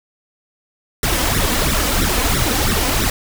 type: noise with flanger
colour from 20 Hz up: pink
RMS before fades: -17 dBFS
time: 1.03-3.1 s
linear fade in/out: 2 ms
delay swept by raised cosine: 0.53 to 4.03 ms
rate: 3 Hz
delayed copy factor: +0.85
effects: none